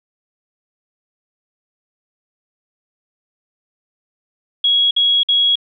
sine tone bursts, 3322 Hz, G#7, in tune, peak -11 dBFS, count 3, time 4.64-5.556 s, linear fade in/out 5 ms, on 270 ms, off 53 ms, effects none

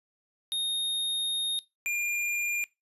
square tone pair in turn, 3704 / 2405 Hz, A#7 / D7, -12 / +41 cents, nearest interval perfect fifth, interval 747 cents, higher first, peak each -28 dBFS, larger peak neither, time 0.52-1.59 / 1.86-2.64 s, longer first, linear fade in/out 0 ms, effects noise-tail reverb RT60 0.2 s tail -21 dB re dry + resampled to 32000 Hz

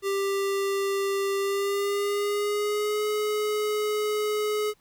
square tone with pitch glide, 394.4 to 422.7 Hz, G4 to G#4, +11 to +31 cents, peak -25 dBFS, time 0.02-4.74 s, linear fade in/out 50 ms, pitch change +120 cents, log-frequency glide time 1.38-3.04 s, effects pink hiss -65 dBFS RMS until 4.8 s

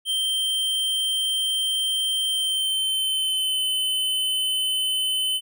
square tone with pitch glide, 3138 to 3040 Hz, G7 to F#7, +1 to +46 cents, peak -22 dBFS, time 0.05-5.41 s, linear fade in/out 50 ms, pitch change -55 cents, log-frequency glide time 2.26-3.63 s, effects none

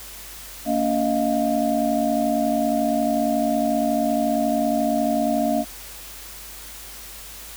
sine tone cluster, 229.1 / 283.6 / 628 / 699 Hz, A#3 / C#4 / D#5 / F5, -30 / +40 / +16 / +1 cents, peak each -24 dBFS, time 0.65-5.65 s, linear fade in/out 50 ms, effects added 50 Hz sine -45 dBFS peak until 7.56 s + white hiss -39 dBFS RMS until 7.56 s

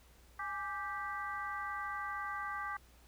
harmonic tone with a mistuned harmonic, 392 Hz, G4, in tune, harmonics 2 / 3 / 4 / 5, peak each -45 / -40 / -43 / -46 dBFS, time 0.39-2.77 s, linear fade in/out 5 ms, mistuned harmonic 2, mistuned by +91 cents, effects added 60 Hz sine -61 dBFS peak until 3.07 s + pink hiss -65 dBFS RMS until 3.07 s

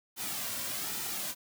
white noise with flanger, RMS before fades -36 dBFS, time 0.16-1.35 s, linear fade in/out 50 ms, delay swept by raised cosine 1.8 to 2.39 ms, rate 1.2 Hz, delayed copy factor -0.5, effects none

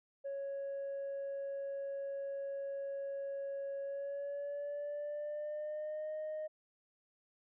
sine tone with pitch glide, 554 to 618.3 Hz, C#5 to D#5, -1 to -11 cents, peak -36 dBFS, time 0.24-6.48 s, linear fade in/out 20 ms, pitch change +190 cents, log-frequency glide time 3.82-6.13 s, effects tanh soft clip ceiling -36 dBFS

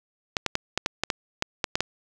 clicks, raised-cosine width 0.2 ms, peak -6 dBFS, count 11, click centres 0.368 / 0.463 / 0.554 / 0.776 / 0.861 / 1.036 / 1.102 / 1.424 / 1.642 / 1.755 / 1.806 s, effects none

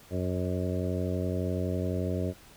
harmonic tone with a mistuned harmonic, 91.8 Hz, F#2, 13 cents flat, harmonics 1 / 2 / 3 / 4 / 5 / 6 / 7, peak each -31 / -34 / -36 / -37 / -38 / -39 / -39 dBFS, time 0.1-2.34 s, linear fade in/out 50 ms, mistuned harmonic 7, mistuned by -27 cents, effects pink hiss -54 dBFS RMS until 2.56 s

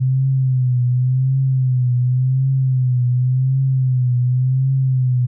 sine tone with vibrato, 128.5 Hz, C3, 31 cents flat, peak -13 dBFS, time 0-5.27 s, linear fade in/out 20 ms, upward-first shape triangle, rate 0.9 Hz, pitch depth 79 cents each way, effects none

